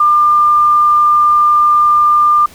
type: tone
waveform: sine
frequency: 1198 Hz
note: D6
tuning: 34 cents sharp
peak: -6 dBFS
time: 0-2.46 s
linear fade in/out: 5 ms
effects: pink hiss -39 dBFS RMS until 2.54 s